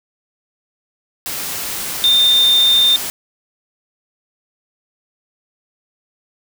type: tone in noise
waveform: sine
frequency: 3617 Hz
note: A7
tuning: 47 cents sharp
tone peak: -9 dBFS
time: 2.04-2.96 s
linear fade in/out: 0 ms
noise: white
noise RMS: -24 dBFS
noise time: 1.26-3.1 s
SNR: +12 dB
effects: none